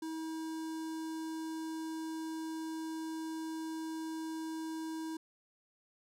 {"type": "tone with notch filter", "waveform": "square", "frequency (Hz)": 320.2, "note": "D#4", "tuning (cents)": 50, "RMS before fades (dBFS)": -40, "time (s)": [0.02, 5.17], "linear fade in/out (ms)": 5, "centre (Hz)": 2400, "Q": 1.1, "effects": ["low-pass 12000 Hz 12 dB/octave"]}